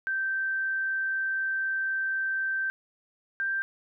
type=tone pair in turn; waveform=sine; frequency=1559 / 1576.2 Hz; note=G6 / G6; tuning=-10 / +9 cents; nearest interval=unison; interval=19 cents; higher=second; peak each=-26 dBFS; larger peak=neither; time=0.07-2.7 / 3.4-3.62 s; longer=first; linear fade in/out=0 ms; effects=none